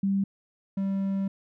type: tone pair in turn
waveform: sine / triangle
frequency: 196.2 / 194.96 Hz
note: G3 / G3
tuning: +2 / -9 cents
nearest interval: unison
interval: 11 cents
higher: first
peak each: -22 / -23 dBFS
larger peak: first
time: 0.03-0.24 / 0.77-1.28 s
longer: second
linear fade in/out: 5 ms
effects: none